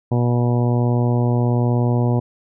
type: harmonic tone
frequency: 121.1 Hz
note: B2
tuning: 34 cents flat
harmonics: 1 / 2 / 3 / 4 / 5 / 6 / 7 / 8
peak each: -16 / -22 / -26 / -28 / -30 / -32 / -33 / -34 dBFS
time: 0.11-2.2 s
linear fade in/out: 10 ms
effects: none